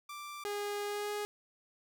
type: tone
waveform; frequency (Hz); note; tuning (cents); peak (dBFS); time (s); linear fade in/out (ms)
sawtooth; 1176; D6; +2; -39; 0.09-0.44; 5
type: tone with pitch glide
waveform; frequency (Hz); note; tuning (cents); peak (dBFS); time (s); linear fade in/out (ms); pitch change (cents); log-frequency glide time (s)
sawtooth; 410.3 to 415.1; G#4 to G#4; -21 to -1; -31; 0.45-1.25; 0; +20; 0.85-1.11
effects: none